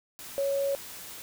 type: tone in noise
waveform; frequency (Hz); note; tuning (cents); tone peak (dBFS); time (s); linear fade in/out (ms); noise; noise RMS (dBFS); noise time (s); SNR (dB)
sine; 555; C#5; +2; -25; 0.38-0.75; 0; white; -43; 0.19-1.22; +15
effects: none